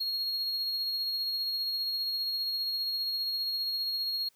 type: tone with tremolo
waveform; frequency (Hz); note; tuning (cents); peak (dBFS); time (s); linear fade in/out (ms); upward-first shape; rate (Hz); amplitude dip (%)
triangle; 4290; C8; +42; -27; 0-4.29; 10; triangle; 15; 30
effects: white hiss -68 dBFS RMS until 4.35 s